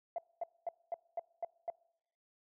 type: tone bursts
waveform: sine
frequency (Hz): 681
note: F5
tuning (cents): -44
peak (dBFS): -33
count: 7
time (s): 0.16-1.701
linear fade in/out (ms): 2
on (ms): 23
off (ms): 230
effects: noise-tail reverb RT60 0.8 s tail -25 dB re dry + tanh soft clip ceiling -29 dBFS